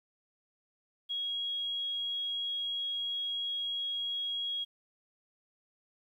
sine tone, 3301 Hz, G#7, 11 cents flat, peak -32 dBFS, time 1.09-4.65 s, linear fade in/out 20 ms, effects 11-bit

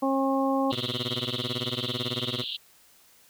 harmonic tone, 270 Hz, C#4, 45 cents flat, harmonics 1 / 2 / 3 / 4, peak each -25 / -28 / -30 / -31 dBFS, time 0.02-0.72 s, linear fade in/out 10 ms
pink band-pass noise, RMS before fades -34 dBFS, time 0.7-2.57 s, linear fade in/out 10 ms, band 2900 to 4100 Hz, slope 96 dB/octave
15% pulse tone with tremolo, 123.47 Hz, B2, in tune, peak -21 dBFS, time 0.72-2.44 s, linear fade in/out 5 ms, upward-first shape sine, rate 18 Hz, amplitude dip 95%
effects white hiss -58 dBFS RMS until 3.29 s

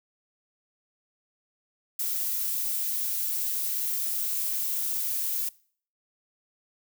violet noise, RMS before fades -29 dBFS, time 1.99-5.49 s, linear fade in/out 5 ms, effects noise-tail reverb RT60 0.5 s tail -22 dB re dry

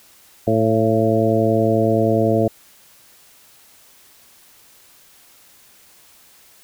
harmonic tone with a mistuned harmonic, 110.6 Hz, A2, 9 cents sharp, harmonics 1 / 2 / 3 / 4 / 5 / 6, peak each -21 / -21 / -21 / -21 / -21 / -21 dBFS, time 0.47-2.48 s, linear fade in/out 5 ms, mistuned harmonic 6, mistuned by +24 cents, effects white hiss -50 dBFS RMS until 6.63 s

